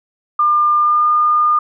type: tone with pitch glide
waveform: sine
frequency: 1200 to 1213.9 Hz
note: D6 to D#6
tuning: +37 to -43 cents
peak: -10 dBFS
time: 0.39-1.59 s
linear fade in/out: 5 ms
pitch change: +20 cents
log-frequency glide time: 0.8-1.08 s
effects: none